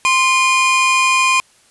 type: tone pair together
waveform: 45% pulse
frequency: 1043 / 2438 Hz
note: C6 / D#7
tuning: -6 / -36 cents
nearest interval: octave + minor third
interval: 1470 cents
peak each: -14 dBFS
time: 0.05-1.4 s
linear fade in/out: 0 ms
effects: white hiss -52 dBFS RMS until 1.7 s + resampled to 24000 Hz